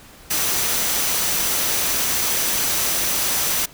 sine tone in noise, 5960 Hz, F#8, 12 cents sharp, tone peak -30 dBFS, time 0.3-3.66 s, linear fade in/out 10 ms, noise white, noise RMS -21 dBFS, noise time 0.3-3.66 s, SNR -12 dB, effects pink hiss -45 dBFS RMS until 3.73 s

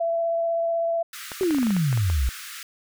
sine tone with vibrato, 670 Hz, E5, 28 cents sharp, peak -21 dBFS, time 0-1.03 s, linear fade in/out 10 ms, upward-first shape triangle, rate 16 Hz, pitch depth 11 cents each way
pink high-pass noise, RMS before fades -38 dBFS, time 1.13-2.63 s, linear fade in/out 2 ms, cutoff 1200 Hz, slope 96 dB/octave
clicks, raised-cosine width 0.5 ms, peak -18 dBFS, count 12, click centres 1.318 / 1.433 / 1.508 / 1.547 / 1.585 / 1.63 / 1.669 / 1.706 / 1.766 / 1.928 / 1.975 / 2.1 s
sine exponential sweep, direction down, 392 to 57.6 Hz, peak -19 dBFS, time 1.41-2.29 s, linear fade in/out 0 ms
effects none

